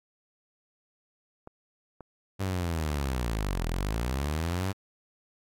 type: clicks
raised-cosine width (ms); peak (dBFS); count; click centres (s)
1; -29; 6; 1.474 / 2.007 / 2.417 / 2.794 / 3.615 / 3.961
type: linear two-way sweep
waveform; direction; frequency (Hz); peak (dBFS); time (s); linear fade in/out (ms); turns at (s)
sawtooth; down then up; 98.5 to 39.82 to 98.5; -24; 2.39-4.73; 20; 3.67
effects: AAC 48 kbps